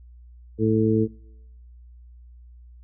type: harmonic tone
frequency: 110 Hz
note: A2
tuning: in tune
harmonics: 1 / 2 / 3 / 4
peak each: -23 / -23 / -23 / -23 dBFS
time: 0.58-1.08 s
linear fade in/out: 50 ms
effects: noise-tail reverb RT60 0.9 s tail -26 dB re dry + added 60 Hz sine -44 dBFS peak until 2.83 s